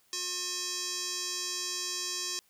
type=tone with band-pass filter; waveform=square; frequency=360 Hz; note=F#4; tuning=47 cents flat; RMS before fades=-35 dBFS; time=0.13-2.39 s; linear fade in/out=0 ms; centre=5900 Hz; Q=2.7; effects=white hiss -67 dBFS RMS until 2.49 s